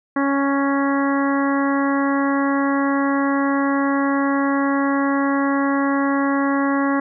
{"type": "harmonic tone", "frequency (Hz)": 277.7, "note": "C#4", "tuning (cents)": 3, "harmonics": [1, 2, 3, 4, 5, 6, 7], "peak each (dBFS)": [-18, -26, -28, -25, -31, -29, -31], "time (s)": [0.16, 7], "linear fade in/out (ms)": 5, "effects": []}